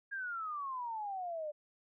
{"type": "exponential sweep", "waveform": "sine", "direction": "down", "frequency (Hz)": [1639, 587.3], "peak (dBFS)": -37, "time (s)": [0.11, 1.52], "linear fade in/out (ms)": 20, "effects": []}